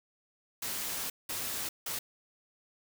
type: noise bursts at uneven times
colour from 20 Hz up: white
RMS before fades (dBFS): -36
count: 3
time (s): 0.62-1.1 / 1.29-1.69 / 1.86-1.99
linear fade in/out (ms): 5
effects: none